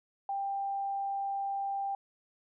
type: tone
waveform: sine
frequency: 791 Hz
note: G5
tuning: 15 cents sharp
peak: -31 dBFS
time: 0.29-1.95 s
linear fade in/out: 2 ms
effects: none